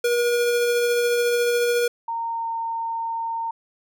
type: tone with tremolo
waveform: square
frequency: 479.3 Hz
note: A#4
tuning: 48 cents sharp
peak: -18 dBFS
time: 0.04-1.88 s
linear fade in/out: 5 ms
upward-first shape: triangle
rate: 14 Hz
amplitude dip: 25%
type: tone with pitch glide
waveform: sine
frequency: 921 to 914.6 Hz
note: A#5 to A#5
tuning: -21 to -33 cents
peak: -24 dBFS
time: 2.08-3.51 s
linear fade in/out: 5 ms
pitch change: -12 cents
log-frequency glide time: 2.3-2.48 s
effects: none